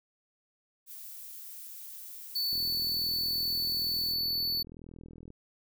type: noise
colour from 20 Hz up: violet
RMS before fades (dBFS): -45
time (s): 0.86-4.16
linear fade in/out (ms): 50
type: tone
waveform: square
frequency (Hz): 4476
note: C#8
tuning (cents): +16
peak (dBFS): -29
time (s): 2.35-4.63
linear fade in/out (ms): 10
type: click train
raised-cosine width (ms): 3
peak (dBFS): -35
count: 115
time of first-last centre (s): 2.53-5.304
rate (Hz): 41.1
effects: none